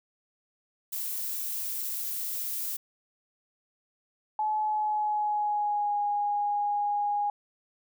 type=noise; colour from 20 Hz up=violet; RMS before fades=-33 dBFS; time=0.92-2.77 s; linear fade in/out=10 ms
type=tone with pitch glide; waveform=sine; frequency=856 to 823 Hz; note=A5 to G#5; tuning=-48 to -16 cents; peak=-25 dBFS; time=4.39-7.3 s; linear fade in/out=2 ms; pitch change=-68 cents; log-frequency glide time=4.6-5.99 s
effects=none